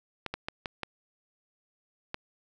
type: clicks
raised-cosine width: 0.3 ms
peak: -17 dBFS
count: 6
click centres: 0.263 / 0.34 / 0.485 / 0.658 / 0.833 / 2.144 s
effects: none